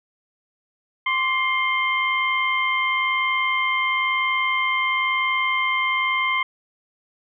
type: tone cluster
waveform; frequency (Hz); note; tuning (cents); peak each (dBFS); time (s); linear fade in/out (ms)
sine; 1043 / 1144 / 2115 / 3119; C6 / D6 / C7 / G7; -6 / -46 / +18 / -9; -24 / -30 / -21 / -30; 1.06-6.43; 5
effects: none

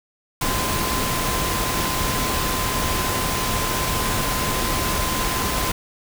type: tone in noise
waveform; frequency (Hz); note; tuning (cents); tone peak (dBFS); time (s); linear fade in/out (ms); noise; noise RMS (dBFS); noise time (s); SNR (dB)
sine; 1031; C6; -26; -28; 0.41-5.72; 5; pink; -23; 0.41-5.72; -8
effects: none

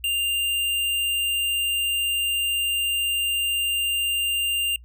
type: tone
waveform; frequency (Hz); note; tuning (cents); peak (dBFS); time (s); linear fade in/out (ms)
square; 2794; F7; 0; -22; 0.04-4.76; 2
effects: noise-tail reverb RT60 0.1 s tail -26 dB re dry + added 60 Hz sine -43 dBFS peak until 4.84 s

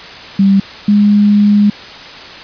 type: tone pair in turn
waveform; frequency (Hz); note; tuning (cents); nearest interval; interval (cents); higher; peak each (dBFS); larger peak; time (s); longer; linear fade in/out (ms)
sine; 196 / 206.2; G3 / G#3; 0 / -12; minor second; 88; second; -5; neither; 0.39-0.6 / 0.88-1.7; second; 5
effects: white hiss -30 dBFS RMS until 2.43 s + resampled to 11025 Hz

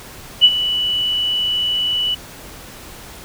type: tone with ADSR envelope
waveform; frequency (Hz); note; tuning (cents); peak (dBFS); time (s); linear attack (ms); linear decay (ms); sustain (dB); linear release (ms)
sine; 2960; F#7; 0; -3; 0.41-2.15; 33; 51; -13; 10
effects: pink hiss -37 dBFS RMS until 3.24 s

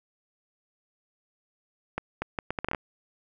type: accelerating click train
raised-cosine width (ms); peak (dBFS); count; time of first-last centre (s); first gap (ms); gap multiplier
0.5; -14; 10; 1.98-2.748; 240; 0.7
effects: none

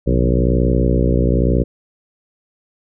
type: harmonic tone with a mistuned harmonic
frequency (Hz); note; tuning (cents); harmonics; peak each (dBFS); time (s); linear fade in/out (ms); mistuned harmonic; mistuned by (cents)
61; B1; -21; 1 / 2 / 3 / 4 / 5 / 6 / 7 / 8 / 9; -16 / -19 / -21 / -22 / -23 / -24 / -24 / -25 / -26; 0.06-1.64; 20; 2; +100
effects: none

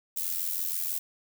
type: noise with amplitude modulation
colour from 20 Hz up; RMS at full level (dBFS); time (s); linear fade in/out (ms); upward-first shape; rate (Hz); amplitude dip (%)
violet; -28; 0.16-0.99; 10; sine; 86.1; 70
effects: none

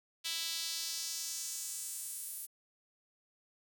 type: tone with high-pass filter sweep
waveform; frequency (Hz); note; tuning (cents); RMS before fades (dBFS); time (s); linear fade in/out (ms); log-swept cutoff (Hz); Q
sawtooth; 329.3; E4; -2; -40; 0.24-2.47; 20; 3500 to 11000; 1.9
effects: none

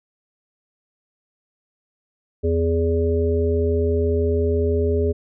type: harmonic tone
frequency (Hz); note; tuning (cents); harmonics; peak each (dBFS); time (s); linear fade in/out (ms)
83; E2; +12; 1 / 3 / 5 / 7; -20 / -27 / -20 / -30; 2.43-5.13; 20
effects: none

